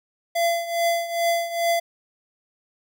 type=tone with tremolo; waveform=square; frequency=680 Hz; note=F5; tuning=46 cents flat; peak=-18 dBFS; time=0.35-1.8 s; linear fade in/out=10 ms; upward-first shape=triangle; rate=2.4 Hz; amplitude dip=80%; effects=none